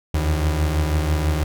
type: beating tone pair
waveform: 35% pulse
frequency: 76.2 / 82.3 Hz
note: D#2 / E2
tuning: -36 / -2 cents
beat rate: 6.1 Hz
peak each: -17 / -24 dBFS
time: 0.14-1.44 s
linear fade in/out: 5 ms
effects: none